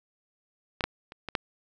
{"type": "clicks", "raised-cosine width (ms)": 0.3, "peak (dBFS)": [-13, -9, -27, -19, -9], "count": 5, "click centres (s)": [0.808, 0.84, 1.121, 1.287, 1.352], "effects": []}